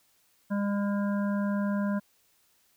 harmonic tone, 202.1 Hz, G#3, 47 cents flat, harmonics 1 / 3 / 5 / 7 / 8, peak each -26 / -36 / -40 / -43 / -44 dBFS, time 0.5-2 s, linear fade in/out 20 ms, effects white hiss -67 dBFS RMS until 2.76 s

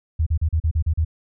sine tone bursts, 79.6 Hz, D#2, 40 cents sharp, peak -16 dBFS, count 8, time 0.19-1.049 s, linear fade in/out 10 ms, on 75 ms, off 37 ms, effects none

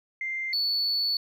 sine tone pair in turn, 2093 / 4447 Hz, C7 / C#8, 0 / +5 cents, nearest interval octave + minor second, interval 1305 cents, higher second, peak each -28 / -22 dBFS, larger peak second, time 0.21-0.53 / 0.53-1.17 s, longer second, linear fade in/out 2 ms, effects tanh soft clip ceiling -21 dBFS

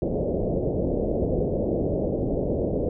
white low-pass noise, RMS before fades -25 dBFS, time 0.02-2.89 s, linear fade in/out 2 ms, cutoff 590 Hz, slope 48 dB/octave, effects none

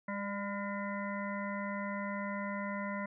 harmonic tone with a mistuned harmonic, 202 Hz, G#3, 48 cents flat, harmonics 1 / 3 / 5 / 7 / 9 / 10, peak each -38 / -42 / -42 / -46 / -47 / -45 dBFS, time 0.08-3.06 s, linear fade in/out 5 ms, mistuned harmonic 3, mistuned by -21 cents, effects none

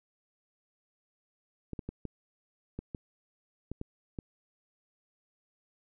clicks, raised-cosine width 3 ms, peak -24 dBFS, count 9, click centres 1.733 / 1.792 / 1.89 / 2.053 / 2.79 / 2.948 / 3.716 / 3.814 / 4.188 s, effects none

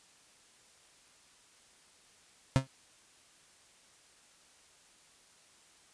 35% pulse tone with exponential decay, 133.3 Hz, C3, 33 cents sharp, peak -17 dBFS, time 2.56-2.67 s, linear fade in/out 0 ms, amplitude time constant 23 ms, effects white hiss -62 dBFS RMS until 5.93 s + resampled to 22050 Hz

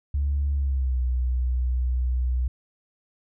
sine tone with pitch glide, 70.9 to 62.44 Hz, C#2 to B1, +40 to +20 cents, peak -20 dBFS, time 0.14-2.48 s, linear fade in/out 5 ms, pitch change -220 cents, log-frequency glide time 0.53-1 s, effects tanh soft clip ceiling -17 dBFS

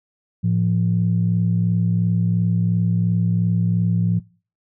sine tone pair together, 110 / 172.87 Hz, A2 / F3, 0 / -17 cents, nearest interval minor sixth, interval 783 cents, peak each -18 dBFS, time 0.43-4.2 s, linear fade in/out 20 ms, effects noise-tail reverb RT60 0.4 s tail -23 dB re dry + tanh soft clip ceiling -8 dBFS

